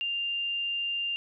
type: tone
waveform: sine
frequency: 2794 Hz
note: F7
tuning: in tune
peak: -28 dBFS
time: 0.01-1.16 s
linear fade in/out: 0 ms
effects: none